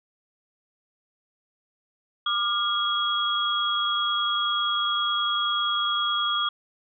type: tone cluster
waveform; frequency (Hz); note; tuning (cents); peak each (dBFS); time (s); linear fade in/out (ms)
sine; 1196 / 1401 / 3313; D6 / F6 / G#7; +31 / +5 / -5; -26 / -31 / -25; 2.26-6.49; 5
effects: none